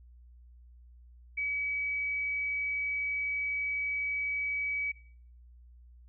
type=tone; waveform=sine; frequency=2278 Hz; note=C#7; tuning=47 cents sharp; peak=-30 dBFS; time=1.37-4.92 s; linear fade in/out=10 ms; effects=noise-tail reverb RT60 0.5 s tail -17 dB re dry + added 60 Hz sine -52 dBFS peak until 6.08 s